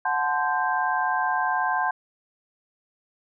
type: tone cluster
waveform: sine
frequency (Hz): 734 / 873 / 1034 / 1576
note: F#5 / A5 / C6 / G6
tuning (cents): -14 / -14 / -21 / +9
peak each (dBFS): -27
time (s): 0.05-1.91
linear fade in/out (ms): 5
effects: none